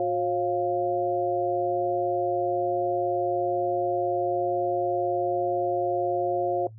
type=tone cluster; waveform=sine; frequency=360.1 / 541 / 699 Hz; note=F#4 / C#5 / F5; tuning=-47 / -42 / +1 cents; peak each=-27 dBFS; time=0-6.67 s; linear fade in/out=2 ms; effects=noise-tail reverb RT60 0.1 s tail -18 dB re dry + added 110 Hz sine -42 dBFS peak until 6.78 s